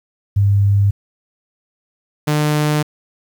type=tone pair in turn; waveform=sine / sawtooth; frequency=100.3 / 150.28 Hz; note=G2 / D3; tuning=+40 / +40 cents; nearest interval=perfect fifth; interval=700 cents; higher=second; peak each=-10 dBFS; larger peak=neither; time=0.36-0.91 / 2.27-2.83 s; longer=second; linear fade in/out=10 ms; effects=8-bit